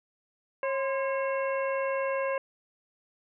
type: harmonic tone with a mistuned harmonic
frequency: 543 Hz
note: C#5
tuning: 36 cents flat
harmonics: 1 / 2 / 3 / 4 / 5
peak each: -28 / -34 / -38 / -40 / -42 dBFS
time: 0.63-2.38 s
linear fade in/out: 2 ms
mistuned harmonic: 2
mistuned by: -76 cents
effects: none